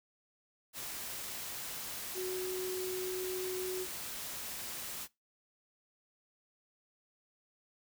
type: tone in noise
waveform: sine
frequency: 370 Hz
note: F#4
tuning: in tune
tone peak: -35 dBFS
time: 2.14-3.87 s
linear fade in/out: 50 ms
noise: white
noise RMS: -42 dBFS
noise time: 0.73-5.08 s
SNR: +4 dB
effects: noise-tail reverb RT60 0.2 s tail -20 dB re dry